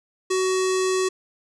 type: tone with low-pass filter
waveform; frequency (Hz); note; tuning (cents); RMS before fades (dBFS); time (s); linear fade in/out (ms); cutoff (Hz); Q
square; 374.3; F#4; +20; -22; 0.3-1.09; 10; 7500; 2.6
effects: none